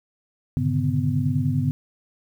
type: tone cluster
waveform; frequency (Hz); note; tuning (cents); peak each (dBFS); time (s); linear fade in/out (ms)
sine; 100.8 / 119.7 / 141.2 / 151.1 / 250.3; G2 / A#2 / C#3 / D3 / B3; +49 / +46 / +32 / +50 / +23; -26 / -30 / -23 / -28 / -26; 0.57-1.71; 0
effects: 9-bit